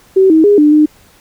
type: tone with pitch steps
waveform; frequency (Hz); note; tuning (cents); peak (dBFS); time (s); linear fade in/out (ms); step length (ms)
sine; 381.7 / 317.9 / 409.8 / 298.3 / 303.5; G4 / D#4 / G#4 / D4 / D#4; -46 / +37 / -23 / +27 / -43; -4; 0.16-0.86; 10; 140
effects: pink hiss -46 dBFS RMS until 1.2 s